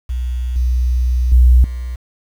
sine tone with level steps, 61.74 Hz, B1, in tune, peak -17 / -12 / -5 / -21 dBFS, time 0.09-1.96 s, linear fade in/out 10 ms, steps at 0.56 / 1.32 / 1.64 s, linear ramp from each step 2 ms, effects 7-bit

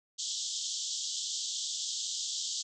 white band-pass noise, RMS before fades -36 dBFS, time 0.18-2.63 s, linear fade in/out 20 ms, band 3100 to 7600 Hz, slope 96 dB/octave, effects none

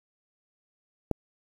click, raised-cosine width 2 ms, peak -12 dBFS, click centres 1.113 s, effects 8-bit

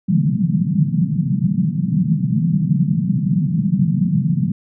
pink band-pass noise, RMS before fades -17 dBFS, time 0.08-4.52 s, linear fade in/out 5 ms, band 140 to 200 Hz, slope 48 dB/octave, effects none

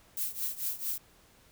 violet noise with tremolo, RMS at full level -31 dBFS, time 0.17-0.98 s, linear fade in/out 2 ms, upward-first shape triangle, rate 4.5 Hz, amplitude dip 90%, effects pink hiss -61 dBFS RMS until 1.51 s

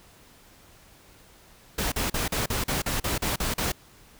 pink noise bursts, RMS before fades -27 dBFS, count 11, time 1.78-3.72 s, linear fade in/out 5 ms, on 140 ms, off 40 ms, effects pink hiss -54 dBFS RMS until 4.19 s

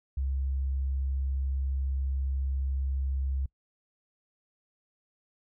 sine tone, 67.2 Hz, C2, 47 cents sharp, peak -27 dBFS, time 0.17-3.46 s, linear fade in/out 5 ms, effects noise-tail reverb RT60 0.1 s tail -24 dB re dry

